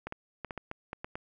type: clicks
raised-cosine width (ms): 0.5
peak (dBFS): -22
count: 9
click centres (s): 0.07 / 0.124 / 0.447 / 0.508 / 0.577 / 0.714 / 0.931 / 1.045 / 1.155
effects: none